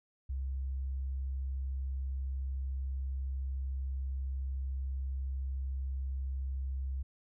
sine tone, 66.5 Hz, C2, 29 cents sharp, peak -33 dBFS, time 0.29-7.03 s, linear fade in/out 10 ms, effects none

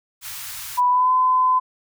white band-stop noise, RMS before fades -33 dBFS, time 0.21-0.81 s, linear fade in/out 50 ms, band 130 to 910 Hz, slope 24 dB/octave
sine tone with pitch glide, 987.8 to 1018.5 Hz, B5 to C6, 0 to -47 cents, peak -14 dBFS, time 0.77-1.6 s, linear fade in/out 20 ms, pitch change +53 cents, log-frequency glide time 0.89-1.11 s
effects none

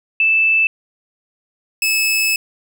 sine / sawtooth tone pair in turn, 2637 / 2602 Hz, E7 / E7, 0 / -23 cents, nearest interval unison, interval 23 cents, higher first, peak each -11 dBFS, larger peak neither, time 0.2-0.67 / 1.82-2.36 s, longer second, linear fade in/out 2 ms, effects none

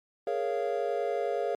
triangle chord, Bb minor seventh, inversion third, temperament equal with one note detuned, 415.3 / 466.2 / 554.4 / 691.6 Hz, Ab4 / Bb4 / Db5 / F5, 0 / 0 / 0 / -17 cents, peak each -31 dBFS, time 0.27-1.55 s, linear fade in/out 2 ms, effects MP3 64 kbps

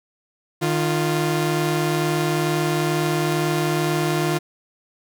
sawtooth tone pair together, 153.5 / 349.2 Hz, D#3 / F4, -23 / 0 cents, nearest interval octave + major second, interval 1423 cents, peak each -18 dBFS, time 0.61-4.39 s, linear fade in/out 20 ms, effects none

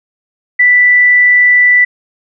sine tone, 1975.5 Hz, B6, in tune, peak -4 dBFS, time 0.59-1.85 s, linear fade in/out 10 ms, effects none

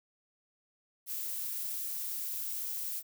violet noise with high-pass filter sweep, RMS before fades -37 dBFS, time 1.06-3.03 s, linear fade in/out 50 ms, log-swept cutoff 1300 to 260 Hz, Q 1.2, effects none

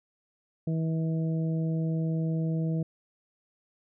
harmonic tone, 161.4 Hz, E3, 36 cents flat, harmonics 1 / 2 / 3 / 4, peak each -26 / -36 / -40 / -43 dBFS, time 0.67-2.83 s, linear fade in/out 5 ms, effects none

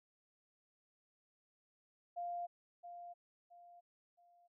sine tone with echo, 698.5 Hz, F5, in tune, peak -39 dBFS, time 2.16-2.47 s, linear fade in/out 20 ms, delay 670 ms, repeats 3, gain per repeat -9 dB, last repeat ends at 4.48 s, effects none

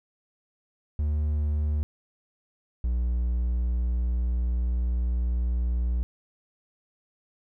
triangle tone pair in turn, 74.8 / 60.16 Hz, D2 / B1, +32 / -45 cents, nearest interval major third, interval 377 cents, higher first, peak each -21 dBFS, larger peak neither, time 0.99-1.83 / 2.84-6.03 s, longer second, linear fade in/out 0 ms, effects none

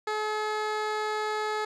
15% pulse tone with low-pass filter, 427.5 Hz, A4, 50 cents flat, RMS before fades -30 dBFS, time 0.07-1.65 s, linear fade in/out 5 ms, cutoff 5700 Hz, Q 0.58, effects none

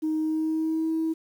sine tone with pitch glide, 312.7 to 321.9 Hz, D#4 to E4, +9 to -41 cents, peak -22 dBFS, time 0.02-1.14 s, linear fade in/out 20 ms, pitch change +50 cents, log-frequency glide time 0.19-0.91 s, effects tanh soft clip ceiling -20 dBFS + 9-bit

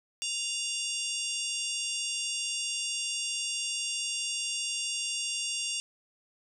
harmonic tone with a mistuned harmonic, 932.3 Hz, A#5, in tune, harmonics 3 / 4 / 5 / 6 / 7 / 8 / 9 / 10, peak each -34 / -41 / -40 / -39 / -41 / -41 / -40 / -45 dBFS, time 0.22-5.8 s, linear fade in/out 0 ms, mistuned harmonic 4, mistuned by -110 cents, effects none

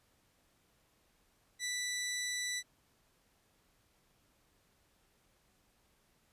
15% pulse tone, 1975.5 Hz, B6, in tune, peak -29 dBFS, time 1.59-2.63 s, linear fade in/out 50 ms, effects pink hiss -72 dBFS RMS until 6.32 s + resampled to 32000 Hz

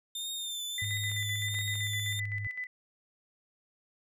sawtooth tone with vibrato, 3600 Hz, A7, 39 cents sharp, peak -32 dBFS, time 0.15-2.2 s, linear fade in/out 5 ms, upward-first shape triangle, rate 1.5 Hz, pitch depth 54 cents each way
sine tone with tremolo, 2001 Hz, B6, 22 cents sharp, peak -33 dBFS, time 0.78-2.67 s, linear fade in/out 2 ms, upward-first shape square, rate 7.8 Hz, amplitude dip 60%
sine tone with pitch glide, 103.83 to 103.05 Hz, G#2 to G#2, 0 to -13 cents, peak -34 dBFS, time 0.82-2.47 s, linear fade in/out 0 ms, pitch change -13 cents, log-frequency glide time 2.03-2.09 s
clicks, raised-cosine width 0.3 ms, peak -32 dBFS, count 4, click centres 1.116 / 1.543 / 1.588 / 1.755 s
effects none

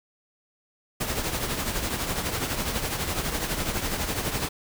pink noise with tremolo, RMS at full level -26 dBFS, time 1-4.49 s, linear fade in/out 10 ms, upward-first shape triangle, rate 12 Hz, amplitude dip 60%, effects none

